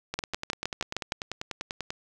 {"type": "two click trains", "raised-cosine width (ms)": 0.2, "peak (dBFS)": [-11, -15], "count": [7, 19], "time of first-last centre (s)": [[0.19, 1.122], [0.14, 1.905]], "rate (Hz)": [6.44, 10.2], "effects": []}